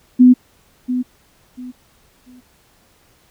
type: tone with echo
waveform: sine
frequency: 250.6 Hz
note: B3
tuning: 25 cents sharp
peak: -4 dBFS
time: 0.19-0.34 s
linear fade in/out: 20 ms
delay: 690 ms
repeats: 3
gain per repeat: -12 dB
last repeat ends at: 2.41 s
effects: pink hiss -55 dBFS RMS until 3.3 s